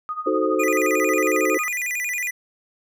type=tone with tremolo; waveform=sine; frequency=1240 Hz; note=D#6; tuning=6 cents flat; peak=-23 dBFS; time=0.09-1.68 s; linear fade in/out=0 ms; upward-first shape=sine; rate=12 Hz; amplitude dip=80%
type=chord; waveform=sine; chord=D# diminished seventh; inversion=none; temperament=equal; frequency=311.1 / 370 / 440 / 523.3 Hz; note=D#4 / F#4 / A4 / C5; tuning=0 / 0 / 0 / 0 cents; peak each=-24 dBFS; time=0.26-1.58 s; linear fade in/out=10 ms
type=tone with vibrato; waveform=square; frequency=2200 Hz; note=C#7; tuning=14 cents flat; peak=-24 dBFS; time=0.59-2.31 s; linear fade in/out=10 ms; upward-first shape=square; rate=11 Hz; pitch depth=180 cents each way
effects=none